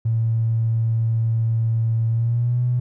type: tone with pitch glide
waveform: triangle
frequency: 113.5 to 123.06 Hz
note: A#2 to B2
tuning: -46 to -6 cents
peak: -13 dBFS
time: 0.05-2.8 s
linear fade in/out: 10 ms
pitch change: +140 cents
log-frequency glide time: 2.09-2.62 s
effects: tanh soft clip ceiling -15 dBFS